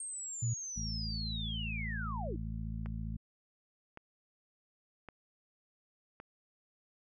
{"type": "linear sweep", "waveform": "sine", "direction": "down", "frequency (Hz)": [8570, 273.2], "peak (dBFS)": -39, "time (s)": [0, 2.36], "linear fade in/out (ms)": 2}
{"type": "tone", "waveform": "sine", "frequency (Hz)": 117, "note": "A#2", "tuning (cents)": 7, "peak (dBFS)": -30, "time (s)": [0.42, 0.54], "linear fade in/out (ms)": 10}
{"type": "harmonic tone", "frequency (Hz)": 55, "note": "A1", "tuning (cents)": 0, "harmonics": [1, 2, 3, 4], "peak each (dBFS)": [-39, -42, -44, -45], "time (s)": [0.76, 3.17], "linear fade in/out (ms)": 10}
{"type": "click train", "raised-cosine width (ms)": 0.5, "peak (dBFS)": -32, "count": 4, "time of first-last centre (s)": [2.86, 6.201], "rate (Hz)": 0.898}
{"effects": []}